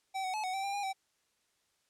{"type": "tone with pitch steps", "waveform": "square", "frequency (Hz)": [769, 747, 858, 744, 776, 795, 811, 771], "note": ["G5", "F#5", "A5", "F#5", "G5", "G5", "G#5", "G5"], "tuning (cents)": [-33, 16, -44, 9, -18, 24, -41, -29], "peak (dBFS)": -34, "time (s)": [0.14, 0.932], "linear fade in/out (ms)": 20, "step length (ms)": 99, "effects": ["white hiss -75 dBFS RMS until 1.89 s", "low-pass 9000 Hz 12 dB/octave"]}